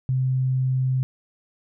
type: tone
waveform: sine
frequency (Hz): 130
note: C3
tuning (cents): -11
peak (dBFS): -19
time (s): 0.09-1.03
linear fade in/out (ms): 0
effects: none